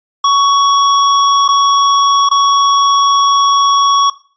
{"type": "tone with dropouts", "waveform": "square", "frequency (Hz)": 1119, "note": "C#6", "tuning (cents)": 16, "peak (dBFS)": -8, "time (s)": [0.24, 4.1], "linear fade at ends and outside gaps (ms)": 5, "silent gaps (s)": [[1.48, 1.487], [2.29, 2.312]], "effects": ["noise-tail reverb RT60 0.4 s tail -17 dB re dry", "resampled to 16000 Hz"]}